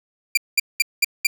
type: tone bursts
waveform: sawtooth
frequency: 2375 Hz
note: D7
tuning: 19 cents sharp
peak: -10 dBFS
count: 5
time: 0.35-1.27 s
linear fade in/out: 5 ms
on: 24 ms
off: 200 ms
effects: none